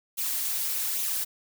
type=noise with flanger; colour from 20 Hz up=blue; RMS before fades=-29 dBFS; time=0.17-1.25 s; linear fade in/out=20 ms; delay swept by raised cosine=0.29 to 5.29 ms; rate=1.2 Hz; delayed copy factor=+0.5; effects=none